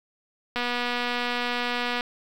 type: click train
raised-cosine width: 0.3 ms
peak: -12 dBFS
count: 353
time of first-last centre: 0.56-2.009 s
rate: 243 Hz
effects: 7-bit